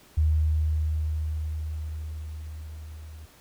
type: tone with level ramp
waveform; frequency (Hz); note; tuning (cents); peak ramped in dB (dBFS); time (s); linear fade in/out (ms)
sine; 77.5; D#2; -6; -18 to -40; 0.17-3.26; 10
effects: pink hiss -55 dBFS RMS until 3.4 s